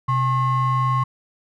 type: ring-modulated tone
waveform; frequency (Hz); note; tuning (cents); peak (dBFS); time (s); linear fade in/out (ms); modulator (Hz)
triangle; 476; A#4; +36; -12; 0.08-1.04; 10; 604
effects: none